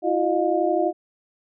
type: tone cluster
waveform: sine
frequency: 329.3 / 361.2 / 615 / 708 Hz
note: E4 / F#4 / D#5 / F5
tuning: -2 / -42 / -20 / +23 cents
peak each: -24 dBFS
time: 0.02-0.93 s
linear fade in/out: 50 ms
effects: none